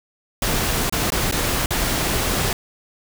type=noise with dropouts; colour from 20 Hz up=pink; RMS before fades=-21 dBFS; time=0.42-2.53 s; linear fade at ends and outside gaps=2 ms; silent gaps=0.897-0.924 / 1.103-1.12 / 1.313-1.323 / 1.66-1.706 s; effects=none